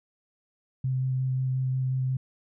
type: tone with vibrato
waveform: sine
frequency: 130.1 Hz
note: C3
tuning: 9 cents flat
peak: -24 dBFS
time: 0.84-2.17 s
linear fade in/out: 5 ms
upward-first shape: square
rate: 5.6 Hz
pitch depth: 8 cents each way
effects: none

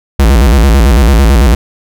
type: tone with vibrato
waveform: square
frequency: 61.7 Hz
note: B1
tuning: 1 cent flat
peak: -4 dBFS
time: 0.19-1.55 s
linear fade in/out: 5 ms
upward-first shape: square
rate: 9 Hz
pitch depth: 200 cents each way
effects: none

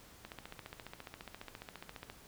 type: click train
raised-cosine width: 0.3 ms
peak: -29 dBFS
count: 28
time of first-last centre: 0.25-2.099 s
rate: 14.6 Hz
effects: pink hiss -58 dBFS RMS until 2.27 s

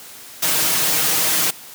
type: noise with comb filter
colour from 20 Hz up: white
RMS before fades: -18 dBFS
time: 0.42-1.51 s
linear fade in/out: 10 ms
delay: 6.4 ms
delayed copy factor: +0.75
effects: white hiss -39 dBFS RMS until 1.74 s + high-pass 100 Hz 12 dB/octave

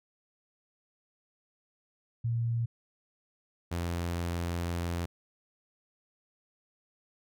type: tone pair in turn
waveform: sine / sawtooth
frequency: 116.54 / 86 Hz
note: A#2 / F2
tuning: 0 / -26 cents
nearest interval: perfect fourth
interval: 526 cents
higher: first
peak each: -27 dBFS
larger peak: neither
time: 2.24-2.66 / 3.71-5.06 s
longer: second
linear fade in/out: 10 ms
effects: none

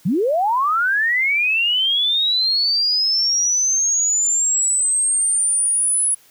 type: linear sweep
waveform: sine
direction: up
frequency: 145.1 to 10300 Hz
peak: -15 dBFS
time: 0.05-6.15 s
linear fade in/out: 10 ms
effects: white hiss -52 dBFS RMS until 6.3 s + high-pass 80 Hz 12 dB/octave

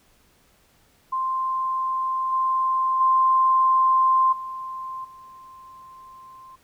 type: tone with level steps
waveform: sine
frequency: 1046.5 Hz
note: C6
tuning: in tune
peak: -22 / -19 / -15 / -30 / -42 dBFS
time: 1.12-6.56 s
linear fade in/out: 10 ms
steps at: 2.32 / 3 / 4.32 / 5.04 s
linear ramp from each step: 10 ms
effects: pink hiss -60 dBFS RMS until 6.63 s

